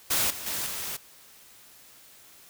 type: noise with level steps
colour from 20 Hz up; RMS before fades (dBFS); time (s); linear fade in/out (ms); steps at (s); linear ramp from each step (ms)
white; -25 / -38 / -31 / -34; 0.1-0.97; 10; 0.3 / 0.46 / 0.66; 5
effects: white hiss -53 dBFS RMS until 2.49 s